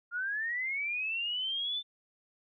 sine linear sweep, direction up, 1390 to 3559 Hz, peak -31 dBFS, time 0.11-1.83 s, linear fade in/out 50 ms, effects none

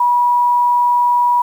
sine tone, 970 Hz, B5, 31 cents flat, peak -10 dBFS, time 0-1.42 s, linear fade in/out 5 ms, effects 7-bit

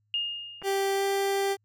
sine tone with exponential decay, 2836 Hz, F7, 26 cents sharp, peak -24 dBFS, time 0.14-1.06 s, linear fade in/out 1 ms, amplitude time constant 200 ms
clicks, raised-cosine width 0.5 ms, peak -29 / -26 dBFS, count 2, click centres 0.618 / 0.624 s
30% pulse tone with pitch glide, 392 to 394.5 Hz, G4 to G4, 0 to +11 cents, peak -22 dBFS, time 0.63-1.57 s, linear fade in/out 50 ms, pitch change +11 cents, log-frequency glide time 0.95-1.03 s
effects added 105 Hz sine -69 dBFS peak until 1.64 s

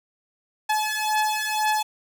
sawtooth beating tone pair, 856 / 858 Hz, A5 / A5, -48 / -44 cents, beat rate 2 Hz, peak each -21 dBFS, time 0.69-1.83 s, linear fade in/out 10 ms, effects none

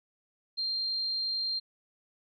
sine tone, 4183 Hz, C8, 1 cent flat, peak -29 dBFS, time 0.57-1.6 s, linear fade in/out 20 ms, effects none

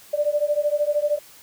sine beating tone pair, 584 / 597 Hz, D5 / D5, -10 / +28 cents, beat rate 13 Hz, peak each -22 dBFS, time 0.13-1.19 s, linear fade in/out 10 ms, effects white hiss -48 dBFS RMS until 1.42 s

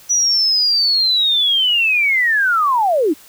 sine linear sweep, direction down, 5910 to 270.6 Hz, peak -12 dBFS, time 0.09-3.14 s, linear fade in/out 20 ms, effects white hiss -44 dBFS RMS until 3.28 s

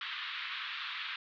white band-pass noise, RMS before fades -40 dBFS, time 0.01-1.16 s, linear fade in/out 2 ms, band 1100 to 3800 Hz, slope 48 dB/octave, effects none

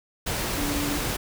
sine tone in noise, 289 Hz, D4, 28 cents flat, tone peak -28 dBFS, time 0.57-0.98 s, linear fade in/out 10 ms, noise pink, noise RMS -28 dBFS, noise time 0.26-1.17 s, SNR -3 dB, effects none

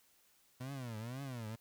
30% pulse tone with vibrato, 122.7 Hz, B2, 11 cents flat, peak -39 dBFS, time 0.6-1.56 s, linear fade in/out 10 ms, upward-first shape triangle, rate 2 Hz, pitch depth 260 cents each way, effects white hiss -70 dBFS RMS until 1.6 s

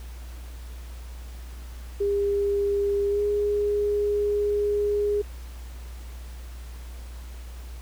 sine tone with pitch glide, 403.3 to 412.3 Hz, G4 to G#4, +49 to -13 cents, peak -21 dBFS, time 2-5.22 s, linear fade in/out 10 ms, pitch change +38 cents, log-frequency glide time 3.09-3.21 s, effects added 60 Hz sine -36 dBFS peak until 7.81 s + pink hiss -50 dBFS RMS until 7.81 s

